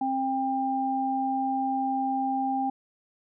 sine tone pair together, 265.6 / 796 Hz, C4 / G5, +26 / +26 cents, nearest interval octave + perfect fifth, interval 1900 cents, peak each -29 / -26 dBFS, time 0.01-2.7 s, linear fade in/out 5 ms, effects none

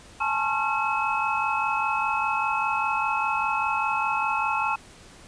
sine tone cluster, 843 / 888 / 1082 / 1366 / 2570 Hz, G#5 / A5 / C#6 / F6 / E7, +26 / +16 / -42 / -39 / -45 cents, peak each -29 dBFS, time 0.2-4.76 s, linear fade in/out 10 ms, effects pink hiss -49 dBFS RMS until 5.27 s + resampled to 22050 Hz

